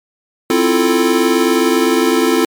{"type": "chord", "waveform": "square", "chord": "F major seventh", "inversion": "second", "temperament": "equal", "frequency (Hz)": [261.6, 329.6, 349.2, 440], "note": ["C4", "E4", "F4", "A4"], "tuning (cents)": [0, 0, 0, 0], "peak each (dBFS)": -17, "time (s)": [0.5, 2.45], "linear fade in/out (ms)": 2, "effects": ["MP3 96 kbps"]}